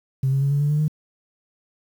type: tone with pitch steps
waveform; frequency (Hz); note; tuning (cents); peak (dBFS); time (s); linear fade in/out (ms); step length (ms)
sine; 133.2 / 136.31 / 139.5 / 142.76 / 146.1 / 149.51 / 153.01; C3 / C#3 / C#3 / D3 / D3 / D3 / D#3; +31 / -29 / +11 / -49 / -9 / +31 / -29; -16; 0.23-0.881; 5; 93
effects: tanh soft clip ceiling -13 dBFS + 8-bit